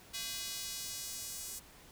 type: tone with high-pass filter sweep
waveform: square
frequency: 226 Hz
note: A3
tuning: 47 cents sharp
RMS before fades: -42 dBFS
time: 0.13-1.6 s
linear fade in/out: 20 ms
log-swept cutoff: 3500 to 7500 Hz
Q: 1.1
effects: pink hiss -57 dBFS RMS until 1.91 s